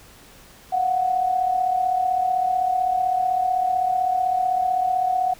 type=tone pair together; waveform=sine; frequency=704.2 / 740 Hz; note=F5 / F#5; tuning=+14 / 0 cents; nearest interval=minor second; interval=86 cents; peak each=-26 / -19 dBFS; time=0.72-5.34 s; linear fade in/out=10 ms; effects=pink hiss -48 dBFS RMS until 5.39 s